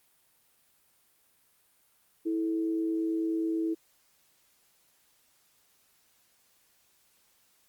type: tone pair together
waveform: sine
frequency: 326.2 / 435.4 Hz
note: E4 / A4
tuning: -18 / -18 cents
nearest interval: perfect fourth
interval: 500 cents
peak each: -27 / -38 dBFS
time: 2.25-3.75 s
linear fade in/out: 20 ms
effects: white hiss -67 dBFS RMS until 7.68 s + Opus 32 kbps